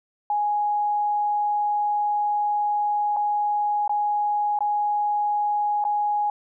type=tone with dropouts; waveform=sine; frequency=831 Hz; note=G#5; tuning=1 cent sharp; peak=-20 dBFS; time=0.3-6.3 s; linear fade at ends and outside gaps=2 ms; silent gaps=3.164-3.168 / 3.878-3.894 / 4.589-4.606 / 5.841-5.85 s; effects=none